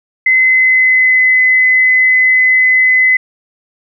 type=tone with pitch glide; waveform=sine; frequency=2046 to 2026 Hz; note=C7 to B6; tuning=-39 to +44 cents; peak=-6 dBFS; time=0.26-3.17 s; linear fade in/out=5 ms; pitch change=-17 cents; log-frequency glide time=0.42-1.26 s; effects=none